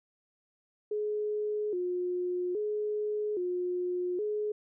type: tone with vibrato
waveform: sine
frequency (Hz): 388.8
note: G4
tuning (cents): -14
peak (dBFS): -29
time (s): 0.91-4.52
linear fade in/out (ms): 5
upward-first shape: square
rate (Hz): 0.61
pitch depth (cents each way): 140
effects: none